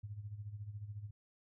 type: tone with tremolo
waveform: sine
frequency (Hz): 103.83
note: G#2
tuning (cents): 0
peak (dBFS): -40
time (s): 0.03-1.11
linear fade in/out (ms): 10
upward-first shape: sine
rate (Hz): 14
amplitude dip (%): 70
effects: none